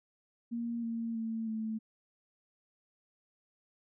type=tone with pitch steps; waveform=sine; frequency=234.3 / 229.5 / 224.8 / 220.1 Hz; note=A#3 / A#3 / A3 / A3; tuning=+9 / -27 / +37 / +1 cents; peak=-33 dBFS; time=0.51-1.79 s; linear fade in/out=20 ms; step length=320 ms; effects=none